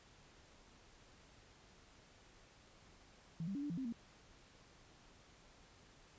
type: tone with pitch steps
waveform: sine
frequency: 164.2 / 196.3 / 283.6 / 292.1 / 171 / 263.7 / 232.9 Hz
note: E3 / G3 / C#4 / D4 / F3 / C4 / A#3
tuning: -6 / +3 / +40 / -9 / -36 / +14 / -1 cents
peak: -39 dBFS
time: 3.4-3.925 s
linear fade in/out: 2 ms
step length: 75 ms
effects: pink hiss -64 dBFS RMS until 6.18 s + resampled to 16000 Hz